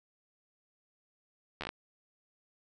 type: slowing click train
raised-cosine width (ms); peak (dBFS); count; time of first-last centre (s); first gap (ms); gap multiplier
0.3; -21; 6; 1.61-1.691; 12; 1.15
effects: none